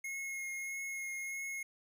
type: tone with vibrato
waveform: square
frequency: 2160 Hz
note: C#7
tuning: 45 cents flat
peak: -39 dBFS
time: 0.04-1.63 s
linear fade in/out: 5 ms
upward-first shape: triangle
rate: 1.6 Hz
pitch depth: 14 cents each way
effects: 13-bit